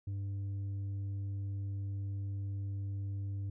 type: tone with tanh clipping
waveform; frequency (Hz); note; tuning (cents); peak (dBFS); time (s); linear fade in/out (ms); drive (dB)
sine; 99; G2; +18; -36; 0.07-3.5; 5; 4
effects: none